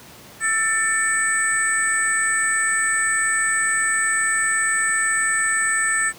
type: tone cluster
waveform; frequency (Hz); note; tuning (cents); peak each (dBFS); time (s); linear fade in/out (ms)
sine; 1332 / 1776 / 2250 / 7830 / 8510; E6 / A6 / C#7 / B8 / C9; +18 / +16 / +25 / -16 / +28; -27 / -20 / -28 / -26 / -25; 0.4-6.13; 50
effects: pink hiss -43 dBFS RMS until 6.18 s + high-pass 100 Hz 12 dB/octave